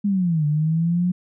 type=linear two-way sweep; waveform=sine; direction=down then up; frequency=207.7 to 146.83 to 181.8 Hz; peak=-17 dBFS; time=0.04-1.12 s; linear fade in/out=10 ms; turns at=0.46 s; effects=none